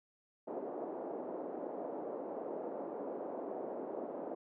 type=band-pass noise; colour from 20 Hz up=white; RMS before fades=-42 dBFS; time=0.47-4.35 s; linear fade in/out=10 ms; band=270 to 660 Hz; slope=24 dB/octave; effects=none